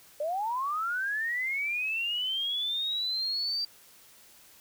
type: linear sweep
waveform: sine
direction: up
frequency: 572 to 4694 Hz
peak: -28 dBFS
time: 0.2-3.65 s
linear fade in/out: 5 ms
effects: white hiss -56 dBFS RMS until 4.6 s